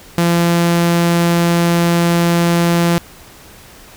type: tone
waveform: sawtooth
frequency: 170.9 Hz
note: F3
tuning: 37 cents flat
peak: -7 dBFS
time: 0.18-2.98 s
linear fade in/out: 0 ms
effects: pink hiss -40 dBFS RMS until 3.96 s